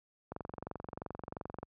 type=click train; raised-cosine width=1 ms; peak=-26 dBFS; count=31; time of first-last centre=0.32-1.63 s; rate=22.9 Hz; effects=high-pass 60 Hz 12 dB/octave